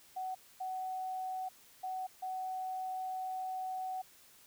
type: tone bursts at uneven times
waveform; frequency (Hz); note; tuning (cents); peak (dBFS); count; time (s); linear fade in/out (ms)
sine; 749; F#5; +21; -36; 4; 0.16-0.35 / 0.6-1.49 / 1.83-2.07 / 2.22-4.02; 10
effects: white hiss -61 dBFS RMS until 4.46 s